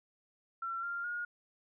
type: tone with pitch steps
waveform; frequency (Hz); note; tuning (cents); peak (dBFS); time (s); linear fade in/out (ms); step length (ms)
sine; 1355 / 1393.1 / 1432.3; E6 / F6 / F6; +47 / -5 / +43; -35; 0.62-1.25; 5; 210
effects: none